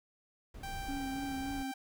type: noise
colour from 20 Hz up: brown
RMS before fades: -45 dBFS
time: 0.54-1.63 s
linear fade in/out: 5 ms
type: tone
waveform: sawtooth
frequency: 784 Hz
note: G5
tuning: in tune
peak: -37 dBFS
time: 0.63-1.74 s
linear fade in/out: 5 ms
type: tone with vibrato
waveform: triangle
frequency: 273.6 Hz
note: C#4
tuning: 23 cents flat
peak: -35 dBFS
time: 0.88-1.72 s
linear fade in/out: 10 ms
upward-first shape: sine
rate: 3.5 Hz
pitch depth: 36 cents each way
effects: none